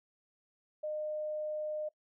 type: tone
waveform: sine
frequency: 610 Hz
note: D#5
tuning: 34 cents flat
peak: -34 dBFS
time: 0.83-1.89 s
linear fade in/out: 10 ms
effects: noise-tail reverb RT60 0.1 s tail -21 dB re dry